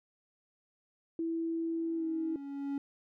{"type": "tone with pitch glide", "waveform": "sine", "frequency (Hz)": [329.6, 323], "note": ["E4", "E4"], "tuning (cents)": [0, -35], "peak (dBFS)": -31, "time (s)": [1.19, 2.36], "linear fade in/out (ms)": 2, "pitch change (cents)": -35, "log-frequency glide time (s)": [1.97, 2.05]}
{"type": "tone with exponential growth", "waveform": "triangle", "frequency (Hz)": 279.9, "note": "C#4", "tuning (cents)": 17, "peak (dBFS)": -29, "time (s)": [1.26, 2.78], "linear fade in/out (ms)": 2, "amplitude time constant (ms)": 330}
{"effects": []}